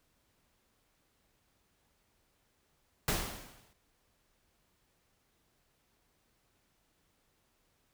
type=noise with exponential decay; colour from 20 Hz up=pink; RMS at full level=-29 dBFS; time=3.08-3.73 s; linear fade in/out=1 ms; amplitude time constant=140 ms; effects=pink hiss -74 dBFS RMS until 7.93 s